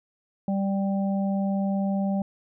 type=harmonic tone; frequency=196.1 Hz; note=G3; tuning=1 cent sharp; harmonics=1 / 3 / 4; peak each=-23 / -33 / -35 dBFS; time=0.48-2.22 s; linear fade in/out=2 ms; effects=none